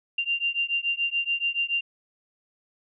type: beating tone pair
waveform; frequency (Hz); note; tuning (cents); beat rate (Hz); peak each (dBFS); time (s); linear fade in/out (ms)
sine; 2778 / 2785; F7 / F7; -10 / -5; 7; -27; 0.18-1.81; 5
effects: none